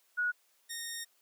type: tone pair in turn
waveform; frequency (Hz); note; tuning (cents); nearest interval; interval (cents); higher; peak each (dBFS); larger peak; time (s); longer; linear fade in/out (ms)
sine / 10% pulse; 1458 / 1850.8; F#6 / A#6; -26 / -13; major third; 413; second; -28 / -29; first; 0.17-0.32 / 0.69-1.05; second; 20
effects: white hiss -70 dBFS RMS until 1.21 s + high-pass 400 Hz 12 dB/octave